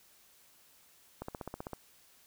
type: click train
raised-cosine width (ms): 1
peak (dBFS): -25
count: 9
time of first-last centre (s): 1.22-1.733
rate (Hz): 15.6
effects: white hiss -63 dBFS RMS until 2.26 s